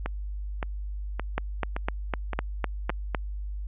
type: two click trains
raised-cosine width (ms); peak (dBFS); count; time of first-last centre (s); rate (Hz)
0.5; -11 / -15; 8 / 6; 1.38-3.148 / 0.06-2.901; 3.96 / 1.76
effects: added 50 Hz sine -31 dBFS peak until 3.67 s + resampled to 8000 Hz